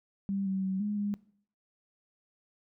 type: tone with pitch steps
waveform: sine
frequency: 196.8 / 191.4 / 190 / 207.8 / 204.3 Hz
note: G3 / G3 / F#3 / G#3 / G#3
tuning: +7 / -41 / +46 / +1 / -28 cents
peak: -29 dBFS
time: 0.29-1.14 s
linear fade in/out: 0 ms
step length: 170 ms
effects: noise-tail reverb RT60 0.6 s tail -21 dB re dry